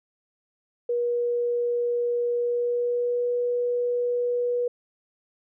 sine tone with pitch glide, 480 to 486.1 Hz, B4 to B4, -49 to -28 cents, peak -22 dBFS, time 0.89-4.68 s, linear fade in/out 5 ms, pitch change +21 cents, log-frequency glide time 2.35-3.3 s, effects none

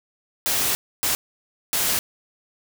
white noise bursts at uneven times, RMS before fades -22 dBFS, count 3, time 0.46-0.75 / 1.03-1.15 / 1.73-1.99 s, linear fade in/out 0 ms, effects none

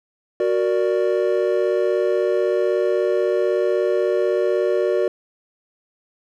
triangle chord, Gb augmented, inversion none, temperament equal, 370 / 466.2 / 587.3 Hz, Gb4 / Bb4 / D5, 0 / 0 / 0 cents, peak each -18 / -20 / -20 dBFS, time 0.4-5.08 s, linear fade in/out 2 ms, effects none

